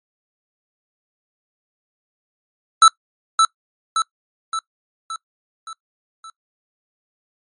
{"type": "tone with echo", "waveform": "square", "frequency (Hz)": 1318.5, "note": "E6", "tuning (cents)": 0, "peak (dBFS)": -6, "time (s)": [2.82, 2.88], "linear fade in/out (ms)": 2, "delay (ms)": 570, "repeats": 6, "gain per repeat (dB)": -5, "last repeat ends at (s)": 6.3, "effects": ["noise-tail reverb RT60 0.1 s tail -22 dB re dry", "MP3 48 kbps"]}